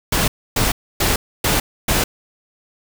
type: noise bursts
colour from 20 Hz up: pink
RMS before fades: -17 dBFS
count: 5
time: 0.12-2.04 s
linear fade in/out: 5 ms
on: 160 ms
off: 280 ms
effects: none